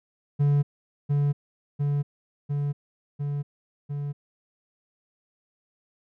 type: tone with echo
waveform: triangle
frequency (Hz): 143.8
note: D3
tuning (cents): -36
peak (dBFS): -16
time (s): 0.39-0.63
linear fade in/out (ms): 20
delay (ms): 700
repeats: 5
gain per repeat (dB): -2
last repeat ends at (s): 4.13
effects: none